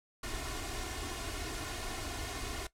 pink noise with comb filter, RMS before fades -39 dBFS, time 0.23-2.67 s, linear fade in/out 5 ms, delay 2.8 ms, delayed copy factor +0.8, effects noise-tail reverb RT60 0.1 s tail -17 dB re dry + low-pass 10000 Hz 12 dB/octave

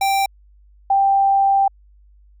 square / sine tone pair in turn, 784 / 786.8 Hz, G5 / G5, 0 / +6 cents, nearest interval unison, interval 6 cents, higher second, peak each -16 / -12 dBFS, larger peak second, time 0.01-0.26 / 0.9-1.68 s, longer second, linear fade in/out 5 ms, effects added 50 Hz sine -47 dBFS peak until 2.4 s

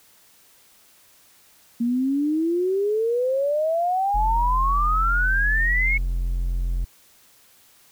sine exponential sweep, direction up, 231.4 to 2217 Hz, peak -19 dBFS, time 1.8-5.98 s, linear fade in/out 10 ms
triangle tone, 43.6 Hz, F1, 2 cents flat, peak -19 dBFS, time 4.14-6.85 s, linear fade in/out 10 ms
effects white hiss -55 dBFS RMS until 7.91 s

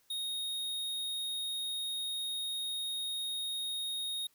square tone, 3729 Hz, A#7, in tune, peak -35 dBFS, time 0.1-4.27 s, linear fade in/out 5 ms, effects white hiss -70 dBFS RMS until 4.34 s

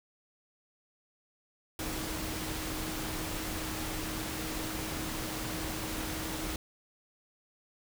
sine tone in noise, 314.6 Hz, D#4, 19 cents sharp, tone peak -41 dBFS, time 1.79-6.56 s, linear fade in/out 2 ms, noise pink, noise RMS -37 dBFS, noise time 1.79-6.56 s, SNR -7 dB, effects none

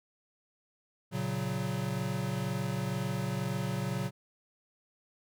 square chord, F# major, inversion first, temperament equal, 116.54 / 138.59 / 185 Hz, A#2 / C#3 / F#3, 0 / 0 / 0 cents, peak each -37 / -36 / -36 dBFS, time 1.11-4.11 s, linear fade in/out 50 ms, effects none

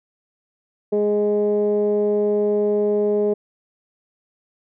15% pulse tone with low-pass filter, 207.7 Hz, G#3, in tune, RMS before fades -19 dBFS, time 0.92-3.34 s, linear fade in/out 10 ms, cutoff 480 Hz, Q 6.1, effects none

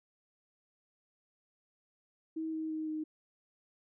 sine tone with pitch steps, 319.7 / 316.6 / 313.5 / 310.4 Hz, D#4 / D#4 / D#4 / D#4, +47 / +30 / +13 / -4 cents, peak -34 dBFS, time 2.36-3.04 s, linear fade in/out 10 ms, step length 170 ms, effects none

